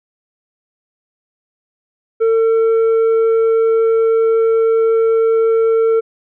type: tone with tanh clipping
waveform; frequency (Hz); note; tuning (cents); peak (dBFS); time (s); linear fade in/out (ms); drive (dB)
triangle; 450.9; A4; +42; -11; 2.2-6.01; 20; 9
effects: none